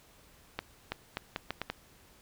accelerating click train, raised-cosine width 0.3 ms, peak -17 dBFS, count 7, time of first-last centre 0.59-1.7 s, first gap 330 ms, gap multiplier 0.76, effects pink hiss -60 dBFS RMS until 2.21 s

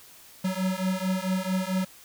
square beating tone pair, 185 / 189.5 Hz, F#3 / F#3, 0 / +42 cents, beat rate 4.5 Hz, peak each -29 dBFS, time 0.44-1.85 s, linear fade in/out 10 ms, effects white hiss -51 dBFS RMS until 2.04 s

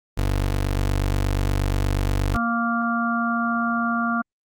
25% pulse tone, 48.41 Hz, G1, 21 cents flat, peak -16 dBFS, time 0.17-2.37 s, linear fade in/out 10 ms
harmonic tone, 233.1 Hz, A#3, in tune, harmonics 1 / 3 / 5 / 6, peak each -23 / -29 / -26 / -26 dBFS, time 2.34-4.22 s, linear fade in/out 10 ms
effects Opus 48 kbps

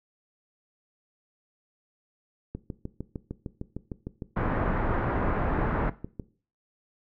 click train, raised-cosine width 3 ms, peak -21 dBFS, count 25, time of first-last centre 2.55-6.197 s, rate 6.58 Hz
pink low-pass noise, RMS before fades -27 dBFS, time 4.36-5.9 s, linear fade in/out 10 ms, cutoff 1600 Hz, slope 24 dB/octave
effects noise-tail reverb RT60 0.4 s tail -17 dB re dry

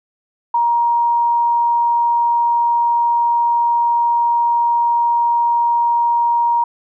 sine tone, 943 Hz, A#5, 20 cents sharp, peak -12 dBFS, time 0.54-6.64 s, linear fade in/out 5 ms, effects none

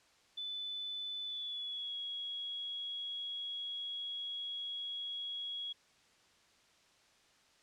sine tone with pitch glide, 3500 to 3325 Hz, A7 to G#7, -10 to +1 cents, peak -38 dBFS, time 0.37-5.73 s, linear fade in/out 10 ms, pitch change -89 cents, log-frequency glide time 1.24-1.96 s, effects white hiss -67 dBFS RMS until 7.62 s + low-pass 6000 Hz 12 dB/octave

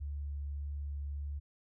sine tone with vibrato, 71.7 Hz, D2, 41 cents flat, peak -36 dBFS, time 0-1.4 s, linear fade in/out 20 ms, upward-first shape sine, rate 1.7 Hz, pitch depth 8 cents each way, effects none

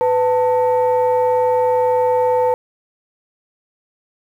sine tone pair together, 499.8 / 890.5 Hz, B4 / A5, +21 / +21 cents, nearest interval minor seventh, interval 1000 cents, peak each -13 / -16 dBFS, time 0.01-2.54 s, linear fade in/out 0 ms, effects tanh soft clip ceiling -8 dBFS + 8-bit

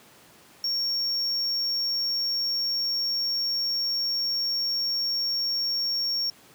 triangle tone, 5520 Hz, F8, 21 cents flat, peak -23 dBFS, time 0.64-6.3 s, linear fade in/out 2 ms, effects pink hiss -53 dBFS RMS until 6.54 s + high-pass 150 Hz 12 dB/octave

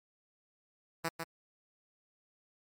5% pulse tone with echo, 164.81 Hz, E3, in tune, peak -20 dBFS, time 1.04-1.09 s, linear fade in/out 10 ms, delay 150 ms, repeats 1, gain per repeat -5 dB, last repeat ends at 1.24 s, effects MP3 96 kbps

